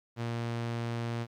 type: tone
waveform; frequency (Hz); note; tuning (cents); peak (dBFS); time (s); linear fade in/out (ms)
sawtooth; 117.2; A#2; +10; -28; 0.16-1.27; 50
effects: low-pass 5000 Hz 12 dB/octave + 11-bit